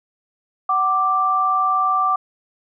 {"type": "tone pair together", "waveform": "sine", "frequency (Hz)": [750, 1176.2], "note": ["F#5", "D6"], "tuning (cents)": [23, 2], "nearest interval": "minor sixth", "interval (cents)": 779, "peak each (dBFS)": [-22, -16], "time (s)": [0.69, 2.16], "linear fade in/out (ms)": 5, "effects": []}